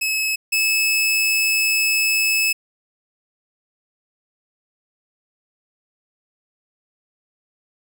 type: tone pair in turn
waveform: sawtooth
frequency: 2583 / 2601 Hz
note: E7 / E7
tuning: -36 / -24 cents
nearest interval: unison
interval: 12 cents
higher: second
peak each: -16 / -13 dBFS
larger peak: second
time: 0.01-0.36 / 0.52-2.53 s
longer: second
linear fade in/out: 10 ms
effects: none